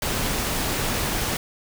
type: noise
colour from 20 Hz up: pink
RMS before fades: -25 dBFS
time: 0.02-1.37 s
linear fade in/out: 2 ms
effects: none